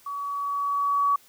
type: tone with level ramp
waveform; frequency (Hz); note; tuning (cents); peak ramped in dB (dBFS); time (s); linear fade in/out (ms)
sine; 1134; C#6; +39; -30 to -18; 0.06-1.16; 5
effects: white hiss -56 dBFS RMS until 1.28 s